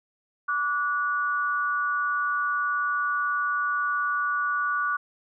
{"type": "tone pair together", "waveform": "sine", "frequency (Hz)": [1159, 1460.2], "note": ["D6", "F#6"], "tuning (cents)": [-23, -23], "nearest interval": "major third", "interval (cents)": 400, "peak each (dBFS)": [-26, -26], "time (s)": [0.48, 4.97], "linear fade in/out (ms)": 10, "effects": []}